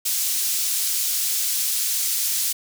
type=high-pass noise; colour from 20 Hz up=pink; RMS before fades=-23 dBFS; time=0.05-2.53 s; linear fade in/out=10 ms; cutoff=5700 Hz; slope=12 dB/octave; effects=none